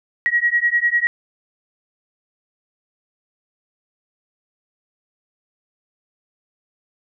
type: beating tone pair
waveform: sine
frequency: 1900 / 1910 Hz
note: A#6 / A#6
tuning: +33 / +42 cents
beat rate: 10 Hz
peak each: -18 dBFS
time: 0.26-1.07 s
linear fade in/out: 0 ms
effects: none